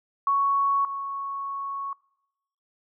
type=tone pair in turn; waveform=sine; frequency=1112 / 1106.9 Hz; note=C#6 / C#6; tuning=+5 / -3 cents; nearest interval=unison; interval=8 cents; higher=first; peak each=-19 / -29 dBFS; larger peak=first; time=0.27-0.85 / 0.85-1.93 s; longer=second; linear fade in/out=2 ms; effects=noise-tail reverb RT60 0.9 s tail -24 dB re dry